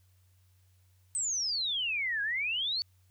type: exponential two-way sweep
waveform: sine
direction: down then up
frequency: 8372 to 1615 to 4570 Hz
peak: -29 dBFS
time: 1.15-2.82 s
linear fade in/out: 0 ms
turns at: 2.22 s
effects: added 92 Hz sine -62 dBFS peak until 3.1 s + white hiss -73 dBFS RMS until 3.1 s